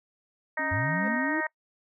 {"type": "harmonic tone", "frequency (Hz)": 311.1, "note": "D#4", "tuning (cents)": 0, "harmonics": [2, 3, 4, 5, 6, 7], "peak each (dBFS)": [-35, -34, -39, -36, -30, -42], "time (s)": [0.57, 1.47], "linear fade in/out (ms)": 5}
{"type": "tone", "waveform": "sine", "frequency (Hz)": 277.2, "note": "C#4", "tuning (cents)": 0, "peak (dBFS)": -35, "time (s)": [0.59, 1.17], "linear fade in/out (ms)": 5}
{"type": "linear sweep", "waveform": "sine", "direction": "up", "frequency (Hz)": [87.31, 329.6], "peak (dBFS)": -28, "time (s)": [0.71, 1.41], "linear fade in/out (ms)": 10}
{"type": "tone with exponential growth", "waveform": "triangle", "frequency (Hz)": 522, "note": "C5", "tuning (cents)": -4, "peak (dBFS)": -32, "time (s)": [0.9, 1.08], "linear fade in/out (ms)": 2, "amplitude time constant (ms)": 37}
{"effects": ["noise-tail reverb RT60 0.1 s tail -24 dB re dry"]}